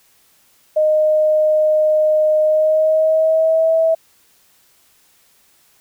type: tone with pitch glide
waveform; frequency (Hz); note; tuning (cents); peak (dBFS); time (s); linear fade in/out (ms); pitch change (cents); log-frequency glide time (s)
sine; 617 to 649.5; D#5 to E5; -15 to -26; -11; 0.76-3.95; 10; +89; 2.42-3.74
effects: white hiss -55 dBFS RMS until 5.8 s